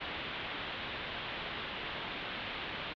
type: low-pass noise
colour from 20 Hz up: white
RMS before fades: -40 dBFS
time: 0-2.94 s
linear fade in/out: 20 ms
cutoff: 3600 Hz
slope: 48 dB/octave
effects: MP3 96 kbps